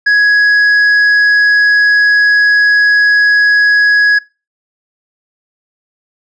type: tone with hard clipping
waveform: sine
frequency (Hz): 1670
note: G#6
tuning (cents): +9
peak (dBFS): -7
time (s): 0.06-4.19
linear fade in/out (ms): 10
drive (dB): 4
effects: noise-tail reverb RT60 0.3 s tail -23 dB re dry + resampled to 22050 Hz